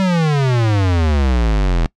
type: exponential sweep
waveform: square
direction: down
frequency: 194.7 to 39.86 Hz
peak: -13 dBFS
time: 0-1.86 s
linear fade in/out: 0 ms
effects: noise-tail reverb RT60 0.1 s tail -23 dB re dry + low-pass 5000 Hz 12 dB/octave